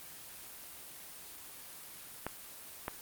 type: clicks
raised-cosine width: 0.5 ms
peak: -20 dBFS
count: 2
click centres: 2.266 / 2.881 s
effects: white hiss -49 dBFS RMS until 3.01 s + Opus 24 kbps